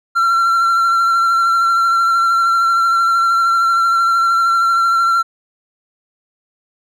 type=tone with vibrato; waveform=triangle; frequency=1361 Hz; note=F6; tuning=45 cents flat; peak=-9 dBFS; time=0.15-5.23 s; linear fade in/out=20 ms; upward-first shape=sine; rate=13 Hz; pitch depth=22 cents each way; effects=none